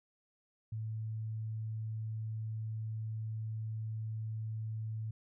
sine tone, 110 Hz, A2, in tune, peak -36 dBFS, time 0.72-5.11 s, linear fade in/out 5 ms, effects none

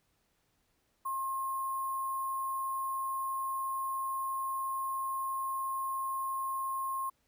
sine tone with sample-and-hold, 1068 Hz, C6, 35 cents sharp, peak -32 dBFS, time 1.05-7.1 s, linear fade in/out 10 ms, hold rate 11025 Hz, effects pink hiss -75 dBFS RMS until 7.27 s

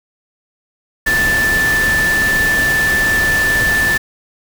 sine tone in noise, 1760 Hz, A6, in tune, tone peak -12 dBFS, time 1.06-3.98 s, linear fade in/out 10 ms, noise pink, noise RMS -21 dBFS, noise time 1.06-3.98 s, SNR +6 dB, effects none

